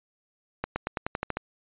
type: accelerating click train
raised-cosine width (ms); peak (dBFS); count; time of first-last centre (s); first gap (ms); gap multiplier
0.5; -13; 9; 0.64-1.37; 120; 0.92
effects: resampled to 8000 Hz

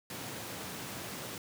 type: high-pass noise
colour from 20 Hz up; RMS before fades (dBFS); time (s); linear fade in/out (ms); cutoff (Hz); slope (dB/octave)
pink; -42; 0.1-1.38; 2; 100; 24
effects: none

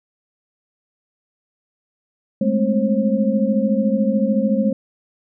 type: tone cluster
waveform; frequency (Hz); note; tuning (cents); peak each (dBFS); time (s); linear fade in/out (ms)
sine; 205 / 218.7 / 263.7 / 535; G#3 / A3 / C4 / C5; -22 / -10 / +14 / +38; -19 / -19 / -25 / -22; 2.41-4.73; 5
effects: none

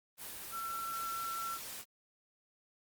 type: tone in noise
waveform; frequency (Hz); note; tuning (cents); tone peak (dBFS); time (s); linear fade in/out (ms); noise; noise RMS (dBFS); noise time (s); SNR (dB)
sine; 1347; E6; +37; -37; 0.51-1.59; 50; white; -45; 0.17-1.85; +5
effects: Opus 24 kbps

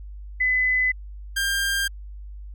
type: tone pair in turn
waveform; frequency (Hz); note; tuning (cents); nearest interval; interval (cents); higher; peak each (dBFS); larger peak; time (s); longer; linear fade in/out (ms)
sine / sawtooth; 2012 / 1596.9; B6 / G6; +32 / +32; major third; 400; first; -18; neither; 0.4-0.92 / 1.36-1.88; neither; 10
effects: added 50 Hz sine -35 dBFS peak until 2.54 s

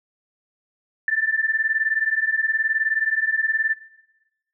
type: beating tone pair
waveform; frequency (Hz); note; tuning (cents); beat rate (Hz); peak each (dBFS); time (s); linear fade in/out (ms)
sine; 1760 / 1779; A6 / A6; 0 / +19; 19; -22; 1.08-3.74; 2
effects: noise-tail reverb RT60 1.0 s tail -18 dB re dry

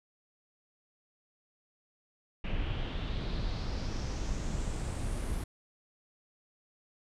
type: noise with low-pass filter sweep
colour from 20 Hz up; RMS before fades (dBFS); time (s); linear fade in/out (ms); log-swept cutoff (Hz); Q
brown; -34; 2.44-5.44; 5; 2700 to 11000; 3.5
effects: none

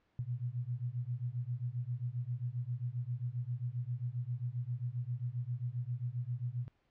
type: beating tone pair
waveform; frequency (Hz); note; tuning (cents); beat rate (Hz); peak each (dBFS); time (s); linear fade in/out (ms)
sine; 118.5 / 126; A#2 / B2; +29 / +35; 7.5; -38 / -38; 0.19-6.68; 0
effects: pink hiss -75 dBFS RMS until 6.9 s + low-pass 3000 Hz 12 dB/octave

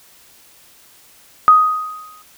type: tone with exponential decay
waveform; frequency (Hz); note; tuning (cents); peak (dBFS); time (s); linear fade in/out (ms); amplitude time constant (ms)
sine; 1250; D#6; +8; -3; 1.48-2.22; 0; 160
effects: white hiss -48 dBFS RMS until 2.37 s

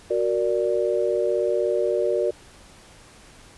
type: chord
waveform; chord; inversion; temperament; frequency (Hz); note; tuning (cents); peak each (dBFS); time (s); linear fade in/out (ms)
sine; Gb augmented; none; equal; 370 / 466.2 / 587.3; Gb4 / Bb4 / D5; 0 / 0 / 0; -24; 0.1-2.31; 10
effects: pink hiss -49 dBFS RMS until 3.57 s + resampled to 24000 Hz

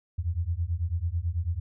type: beating tone pair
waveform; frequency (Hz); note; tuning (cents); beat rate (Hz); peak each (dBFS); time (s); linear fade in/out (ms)
sine; 80.9 / 90; E2 / F#2; -32 / -47; 9.1; -29; 0.18-1.6; 10
effects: none

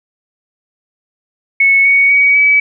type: tone with pitch steps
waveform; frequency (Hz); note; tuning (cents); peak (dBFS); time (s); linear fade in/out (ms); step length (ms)
sine; 2204 / 2231 / 2258 / 2286; C#7 / C#7 / C#7 / D7; -11 / +11 / +31 / -47; -6; 1.6-2.6; 5; 250
effects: none

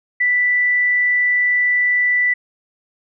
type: tone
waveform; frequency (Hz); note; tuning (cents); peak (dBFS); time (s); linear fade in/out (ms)
sine; 1975.5; B6; 0; -13; 0.2-2.34; 10
effects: none

